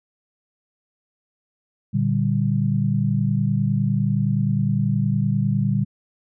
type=chord; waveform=sine; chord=G minor; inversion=first; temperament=equal; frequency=116.54 / 146.83 / 196 Hz; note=Bb2 / D3 / G3; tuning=0 / 0 / 0 cents; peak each=-22 dBFS; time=1.93-5.85 s; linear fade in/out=20 ms; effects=none